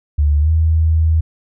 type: tone with pitch glide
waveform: sine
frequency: 73.42 to 80.07 Hz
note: D2 to E2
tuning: 0 to -50 cents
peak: -10 dBFS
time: 0.18-1.21 s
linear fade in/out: 10 ms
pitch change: +150 cents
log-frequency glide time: 0.4-0.5 s
effects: none